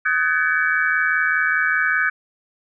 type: tone cluster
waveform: sine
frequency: 1263 / 1512 / 1671 / 1756 / 2275 Hz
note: D#6 / F#6 / G#6 / A6 / C#7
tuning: +26 / +37 / +10 / -4 / +44 cents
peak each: -26 / -19 / -22 / -26 / -28 dBFS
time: 0.05-2.1 s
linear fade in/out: 10 ms
effects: none